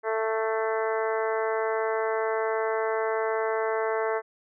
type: harmonic tone with a mistuned harmonic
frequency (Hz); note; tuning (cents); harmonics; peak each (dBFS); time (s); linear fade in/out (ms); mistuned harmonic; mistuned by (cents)
221.3; A3; +10; 2 / 3 / 4 / 5 / 6 / 7 / 8 / 9; -27 / -31 / -33 / -35 / -37 / -38 / -39 / -40; 0.03-4.22; 50; 9; +23
effects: none